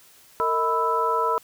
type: tone cluster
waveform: sine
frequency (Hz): 455.4 / 633 / 992 / 1316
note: A#4 / D#5 / B5 / E6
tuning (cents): -40 / +30 / +7 / -3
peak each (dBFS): -26 / -31 / -23 / -25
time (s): 0.4-1.38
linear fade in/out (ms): 0
effects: white hiss -53 dBFS RMS until 1.43 s